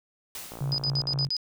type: noise with exponential decay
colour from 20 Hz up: white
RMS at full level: -36 dBFS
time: 0.35-1.04 s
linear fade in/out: 2 ms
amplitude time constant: 150 ms
type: click train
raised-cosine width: 1 ms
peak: -26 dBFS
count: 43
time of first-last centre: 0.52-1.245 s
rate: 57.9 Hz
type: tone with tremolo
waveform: sine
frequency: 138.2 Hz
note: C#3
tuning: 5 cents flat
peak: -26 dBFS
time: 0.61-1.29 s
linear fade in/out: 2 ms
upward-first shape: square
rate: 3.8 Hz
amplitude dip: 60%
type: tone bursts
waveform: sine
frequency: 4978 Hz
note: D#8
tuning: in tune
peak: -25 dBFS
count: 6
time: 0.72-1.367 s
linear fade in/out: 0 ms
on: 62 ms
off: 55 ms
effects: none